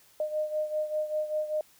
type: beating tone pair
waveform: sine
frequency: 611 / 616.1 Hz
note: D#5 / D#5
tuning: -32 / -17 cents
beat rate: 5.1 Hz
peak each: -29 / -34 dBFS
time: 0.2-1.61 s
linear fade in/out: 2 ms
effects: white hiss -60 dBFS RMS until 1.79 s